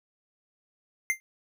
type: tone with exponential decay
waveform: square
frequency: 2093 Hz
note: C7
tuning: in tune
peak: -20 dBFS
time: 1.1-1.2 s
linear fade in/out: 0 ms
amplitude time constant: 20 ms
effects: none